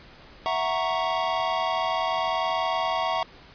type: chord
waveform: square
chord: F# dominant seventh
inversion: third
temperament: equal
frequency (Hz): 659.3 / 740 / 932.3 / 1108.7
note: E5 / F#5 / A#5 / C#6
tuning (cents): 0 / 0 / 0 / 0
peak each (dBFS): -30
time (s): 0.46-3.23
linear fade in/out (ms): 0
effects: pink hiss -49 dBFS RMS until 3.54 s + resampled to 11025 Hz